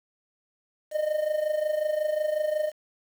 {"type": "tone with amplitude modulation", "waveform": "triangle", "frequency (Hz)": 611, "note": "D#5", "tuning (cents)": -32, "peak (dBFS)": -19, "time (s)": [0.91, 2.72], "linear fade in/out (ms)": 50, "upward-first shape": "sine", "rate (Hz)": 25.5, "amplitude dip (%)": 70, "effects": ["8-bit"]}